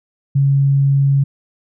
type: tone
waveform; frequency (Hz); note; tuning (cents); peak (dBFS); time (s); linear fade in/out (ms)
sine; 138.59; C#3; 0; -10; 0.35-1.24; 10
effects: none